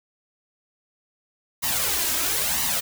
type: noise with flanger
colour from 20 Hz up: white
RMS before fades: -24 dBFS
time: 1.62-2.81 s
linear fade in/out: 20 ms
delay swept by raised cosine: 1 to 3.2 ms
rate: 1 Hz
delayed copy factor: +0.65
effects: none